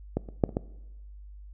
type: clicks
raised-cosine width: 2 ms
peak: -13 / -28 / -7 / -26 / -13 dBFS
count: 5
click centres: 0.17 / 0.288 / 0.438 / 0.492 / 0.569 s
effects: noise-tail reverb RT60 1.0 s tail -20 dB re dry + added 50 Hz sine -43 dBFS peak until 1.53 s